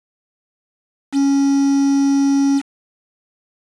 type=tone with quantisation; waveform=triangle; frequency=277.2 Hz; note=C#4; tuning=in tune; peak=-10 dBFS; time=1.12-2.62 s; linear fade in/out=50 ms; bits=5; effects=resampled to 22050 Hz